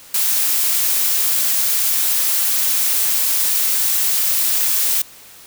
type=noise; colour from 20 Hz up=blue; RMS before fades=-17 dBFS; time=0.14-5.02 s; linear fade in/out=5 ms; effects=white hiss -42 dBFS RMS until 5.46 s